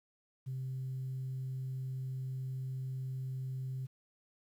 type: tone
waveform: sine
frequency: 130.81 Hz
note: C3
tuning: in tune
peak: -35 dBFS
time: 0.46-3.87 s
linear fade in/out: 20 ms
effects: tanh soft clip ceiling -33 dBFS + 11-bit